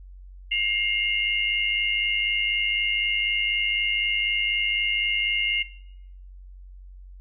sine tone cluster, 2126 / 2755 / 2859 Hz, C7 / F7 / F7, +27 / -24 / +40 cents, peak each -26 dBFS, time 0.51-5.63 s, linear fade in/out 10 ms, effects noise-tail reverb RT60 0.7 s tail -17 dB re dry + added 46 Hz sine -41 dBFS peak until 7.2 s

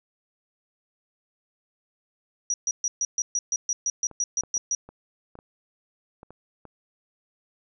sine tone bursts, 5800 Hz, F#8, 35 cents flat, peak -22 dBFS, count 14, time 2.5-4.75 s, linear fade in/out 2 ms, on 40 ms, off 130 ms
clicks, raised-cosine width 1 ms, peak -30 dBFS, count 9, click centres 4.113 / 4.436 / 4.569 / 4.89 / 5.354 / 5.389 / 6.231 / 6.306 / 6.653 s
effects none

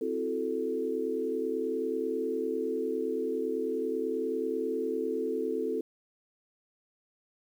sine chord, F# half-diminished seventh, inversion second, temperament equal, 261.6 / 329.6 / 370 / 440 Hz, C4 / E4 / F#4 / A4, 0 / 0 / 0 / 0 cents, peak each -36 / -36 / -36 / -31 dBFS, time 0.01-5.81 s, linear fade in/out 5 ms, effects 10-bit

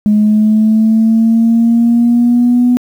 sine linear sweep, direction up, 209.4 to 246.9 Hz, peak -5 dBFS, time 0.06-2.77 s, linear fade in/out 0 ms, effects tanh soft clip ceiling -2 dBFS + 7-bit

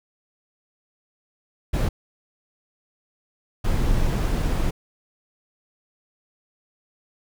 brown noise bursts at uneven times, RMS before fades -21 dBFS, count 2, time 1.73-1.89 / 3.64-4.71 s, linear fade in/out 10 ms, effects none

